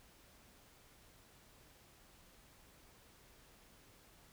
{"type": "silence", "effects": ["pink hiss -64 dBFS RMS until 4.32 s"]}